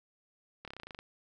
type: slowing click train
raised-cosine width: 0.3 ms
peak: -28 dBFS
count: 11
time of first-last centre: 0.65-0.99 s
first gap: 27 ms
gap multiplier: 1.05
effects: none